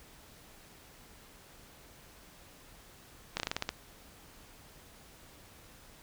slowing click train, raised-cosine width 0.2 ms, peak -14 dBFS, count 8, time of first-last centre 3.37-3.691 s, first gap 29 ms, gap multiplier 1.15, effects pink hiss -56 dBFS RMS until 6.02 s

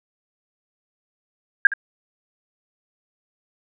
sine tone with echo, 1616 Hz, G#6, 48 cents flat, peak -7 dBFS, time 1.65-1.67 s, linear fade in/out 2 ms, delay 67 ms, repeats 1, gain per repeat -15 dB, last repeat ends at 1.737 s, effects none

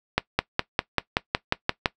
accelerating click train, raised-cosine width 0.3 ms, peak -3 dBFS, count 10, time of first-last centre 0.18-1.858 s, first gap 210 ms, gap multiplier 0.97, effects noise-tail reverb RT60 0.1 s tail -19 dB re dry

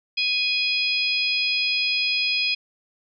harmonic tone, 830 Hz, G#5, 1 cent flat, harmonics 3 / 4 / 5 / 6, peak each -23 / -27 / -30 / -26 dBFS, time 0.17-2.55 s, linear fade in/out 10 ms, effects none

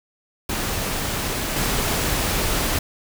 pink noise with level steps, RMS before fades -25 / -22 dBFS, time 0.49-2.79 s, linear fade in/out 5 ms, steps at 1.56 s, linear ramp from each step 10 ms, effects none

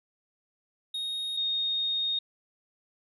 triangle / sine tone pair in turn, 3729 / 3708 Hz, A#7 / A#7, 0 / -10 cents, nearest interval unison, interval 10 cents, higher first, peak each -29 / -26 dBFS, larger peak second, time 0.94-1.37 / 1.37-2.19 s, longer second, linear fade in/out 5 ms, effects resampled to 32000 Hz

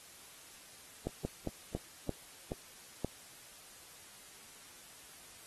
slowing click train, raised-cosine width 2 ms, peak -21 dBFS, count 7, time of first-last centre 1.07-3.046 s, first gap 180 ms, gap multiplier 1.24, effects white hiss -55 dBFS RMS until 5.46 s + AAC 32 kbps

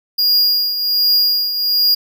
square tone with tremolo, 4844 Hz, D#8, 47 cents flat, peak -10 dBFS, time 0.18-1.95 s, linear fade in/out 10 ms, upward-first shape triangle, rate 1.3 Hz, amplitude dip 65%, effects none

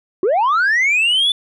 sine linear sweep, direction up, 341.5 to 3523 Hz, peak -10 dBFS, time 0.23-1.32 s, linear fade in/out 2 ms, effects tanh soft clip ceiling -11 dBFS

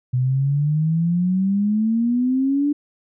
sine exponential sweep, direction up, 124.2 to 294.9 Hz, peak -16 dBFS, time 0.13-2.73 s, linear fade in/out 10 ms, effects none

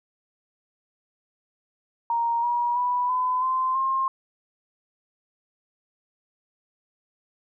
sine tone with pitch steps, 934 / 958.6 / 983.8 / 1009.7 / 1036.3 / 1063.6 Hz, A#5 / A#5 / B5 / B5 / C6 / C6, +3 / +48 / -7 / +38 / -17 / +28 cents, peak -21 dBFS, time 2.1-4.08 s, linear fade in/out 2 ms, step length 330 ms, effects none

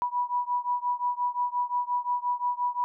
sine beating tone pair, 976 / 981.7 Hz, B5 / B5, -21 / -11 cents, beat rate 5.7 Hz, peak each -28 / -29 dBFS, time 0.02-2.84 s, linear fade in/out 0 ms, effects none

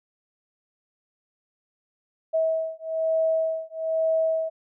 sine beating tone pair, 644 / 645.1 Hz, E5 / E5, -41 / -38 cents, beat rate 1.1 Hz, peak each -25 / -25 dBFS, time 2.33-4.5 s, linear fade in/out 20 ms, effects none

